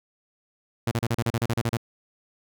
sawtooth tone bursts, 116.54 Hz, A#2, in tune, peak -18 dBFS, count 12, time 0.87-1.771 s, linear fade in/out 5 ms, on 43 ms, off 35 ms, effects none

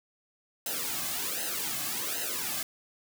white noise with flanger, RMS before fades -33 dBFS, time 0.66-2.63 s, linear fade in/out 2 ms, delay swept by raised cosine 0.86 to 2.16 ms, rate 1.3 Hz, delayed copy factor -0.95, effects none

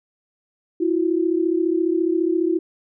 sine tone pair together, 329.2 / 363.8 Hz, E4 / F#4, -2 / -29 cents, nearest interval major second, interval 173 cents, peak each -19 / -21 dBFS, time 0.8-2.59 s, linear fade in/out 10 ms, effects none

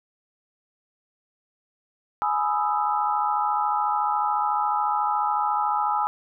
sine chord, E major seventh, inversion first, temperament equal with one note detuned, 837.4 / 987.8 / 1244.5 / 1318.5 Hz, G#5 / B5 / D#6 / E6, +14 / 0 / 0 / 0 cents, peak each -24 / -28 / -28 / -28 dBFS, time 2.22-6.07 s, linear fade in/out 0 ms, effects none

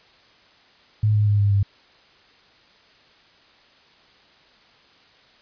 sine tone with pitch steps, 106.6 / 104.83 / 103.09 / 101.38 / 99.69 Hz, G#2 / G#2 / G#2 / G#2 / G2, +46 / +17 / -12 / -41 / +30 cents, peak -15 dBFS, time 1.03-1.63 s, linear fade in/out 5 ms, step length 120 ms, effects white hiss -54 dBFS RMS until 5.41 s + resampled to 11025 Hz

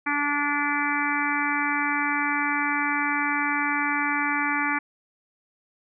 harmonic tone, 290 Hz, D4, 22 cents flat, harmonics 1 / 3 / 4 / 5 / 6 / 7 / 8, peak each -30 / -30 / -30 / -30 / -30 / -30 / -30 dBFS, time 0.06-4.79 s, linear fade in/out 10 ms, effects none

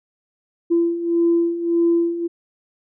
sine beating tone pair, 337.7 / 339.4 Hz, E4 / F4, +42 / -49 cents, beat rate 1.7 Hz, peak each -21 / -16 dBFS, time 0.7-2.28 s, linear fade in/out 20 ms, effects tanh soft clip ceiling -8 dBFS

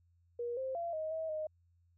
sine tone with pitch steps, 477.2 / 525 / 682 / 628 / 642 / 620 Hz, A#4 / C5 / F5 / D#5 / E5 / D#5, +41 / +6 / -41 / +16 / -46 / -6 cents, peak -35 dBFS, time 0.39-1.47 s, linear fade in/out 5 ms, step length 180 ms, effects added 86 Hz sine -67 dBFS peak until 1.97 s

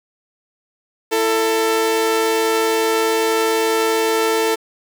sawtooth tone pair together, 333 / 444.8 Hz, E4 / A4, +18 / +19 cents, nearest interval perfect fourth, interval 501 cents, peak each -19 / -12 dBFS, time 1.11-4.56 s, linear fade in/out 20 ms, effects 7-bit

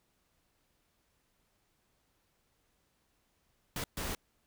pink noise bursts at uneven times, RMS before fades -37 dBFS, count 2, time 3.76-3.84 / 3.97-4.15 s, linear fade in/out 2 ms, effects pink hiss -75 dBFS RMS until 4.46 s

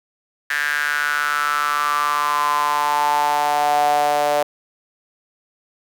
sawtooth tone with high-pass filter sweep, 146.9 Hz, D3, 1 cent sharp, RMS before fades -19 dBFS, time 0.5-4.43 s, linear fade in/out 5 ms, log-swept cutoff 1700 to 630 Hz, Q 7.4, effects none

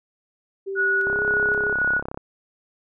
sine tone with pitch glide, 390 to 415.6 Hz, G4 to G#4, -9 to +1 cents, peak -26 dBFS, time 0.66-1.74 s, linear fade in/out 20 ms, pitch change +110 cents, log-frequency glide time 1.05-1.21 s
sine tone with tremolo, 1462 Hz, F#6, 21 cents flat, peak -18 dBFS, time 0.75-2.02 s, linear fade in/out 50 ms, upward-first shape square, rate 1.9 Hz, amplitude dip 25%
click train, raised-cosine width 1 ms, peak -17 dBFS, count 38, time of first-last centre 1.07-2.174 s, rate 33.5 Hz
effects none

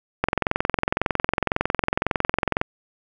click train, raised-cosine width 0.5 ms, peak -4 dBFS, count 53, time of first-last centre 0.24-2.614 s, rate 21.9 Hz, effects none

